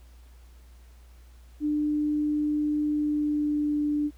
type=tone with pitch glide; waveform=sine; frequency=298.6 to 295.5 Hz; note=D4 to D4; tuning=+29 to +11 cents; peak=-23 dBFS; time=1.6-4.11 s; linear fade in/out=50 ms; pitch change=-18 cents; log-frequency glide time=2.86-3.87 s; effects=added 60 Hz sine -48 dBFS peak until 4.17 s + pink hiss -62 dBFS RMS until 4.17 s